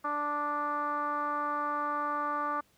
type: tone with low-pass filter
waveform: 10% pulse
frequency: 293.5 Hz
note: D4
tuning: 1 cent flat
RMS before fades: -32 dBFS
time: 0.04-2.61 s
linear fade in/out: 10 ms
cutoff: 1200 Hz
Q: 4.5
effects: pink hiss -67 dBFS RMS until 2.77 s + high-pass 60 Hz 12 dB/octave